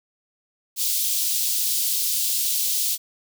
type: high-pass noise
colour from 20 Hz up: white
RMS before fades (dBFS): -23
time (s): 0.76-2.98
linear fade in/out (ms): 50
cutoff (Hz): 3400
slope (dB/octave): 24
effects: none